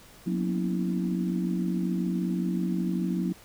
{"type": "tone cluster", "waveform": "sine", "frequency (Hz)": [181.1, 233.8, 246.4, 280.1, 327.2], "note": ["F#3", "A#3", "B3", "C#4", "E4"], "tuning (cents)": [-37, 5, -4, 18, -13], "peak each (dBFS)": [-27, -35, -36, -36, -33], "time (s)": [0.26, 3.33], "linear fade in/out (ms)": 10, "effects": ["pink hiss -52 dBFS RMS until 3.44 s"]}